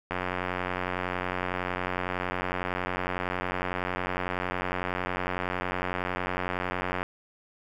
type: click train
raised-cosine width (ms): 0.5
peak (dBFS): -14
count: 630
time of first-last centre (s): 0.11-7.03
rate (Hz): 90.9
effects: 9-bit